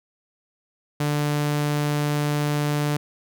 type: tone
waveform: sawtooth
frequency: 147.4 Hz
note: D3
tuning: 7 cents sharp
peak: -17 dBFS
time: 1-2.97 s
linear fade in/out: 5 ms
effects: none